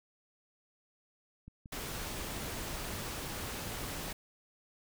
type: click train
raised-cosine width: 5 ms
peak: -36 dBFS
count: 15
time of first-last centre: 1.48-3.98 s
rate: 5.6 Hz
type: noise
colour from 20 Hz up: pink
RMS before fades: -40 dBFS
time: 1.72-4.13 s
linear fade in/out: 5 ms
effects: none